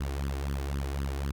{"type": "tone with flanger", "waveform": "sawtooth", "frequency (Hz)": 69.3, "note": "C#2", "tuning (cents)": 0, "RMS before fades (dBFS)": -32, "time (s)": [0, 1.32], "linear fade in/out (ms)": 10, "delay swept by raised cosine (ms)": [0.61, 2.81], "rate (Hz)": 3.9, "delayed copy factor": 0.85, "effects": []}